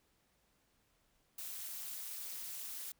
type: noise with amplitude modulation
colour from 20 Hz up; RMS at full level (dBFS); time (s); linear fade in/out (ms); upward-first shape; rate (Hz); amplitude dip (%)
blue; -41; 1.38-2.92; 5; sine; 266; 85
effects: pink hiss -75 dBFS RMS until 2.99 s

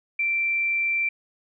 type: tone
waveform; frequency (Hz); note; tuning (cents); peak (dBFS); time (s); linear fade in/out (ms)
sine; 2349; D7; 0; -21; 0.19-1.09; 5
effects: none

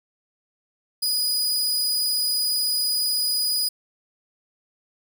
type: tone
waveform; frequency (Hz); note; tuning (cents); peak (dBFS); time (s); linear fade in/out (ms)
sawtooth; 4941; D#8; -13; -18; 1.02-3.69; 10
effects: none

